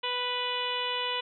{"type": "harmonic tone", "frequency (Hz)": 493.9, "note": "B4", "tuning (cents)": 0, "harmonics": [1, 2, 3, 4, 5, 6, 7, 8], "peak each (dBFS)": [-37, -34, -42, -40, -38, -33, -37, -45], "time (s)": [0.03, 1.21], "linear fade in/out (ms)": 10, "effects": []}